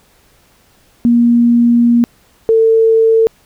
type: tone pair in turn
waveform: sine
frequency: 237.1 / 448.6 Hz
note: A#3 / A4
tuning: +30 / +34 cents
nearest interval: major seventh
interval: 1104 cents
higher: second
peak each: -6 dBFS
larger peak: neither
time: 1.05-2.04 / 2.49-3.27 s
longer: first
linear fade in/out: 0 ms
effects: pink hiss -51 dBFS RMS until 3.45 s